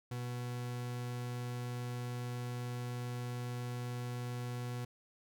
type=tone; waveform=40% pulse; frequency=122.4 Hz; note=B2; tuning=15 cents flat; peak=-37 dBFS; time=0.11-4.85 s; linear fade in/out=5 ms; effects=none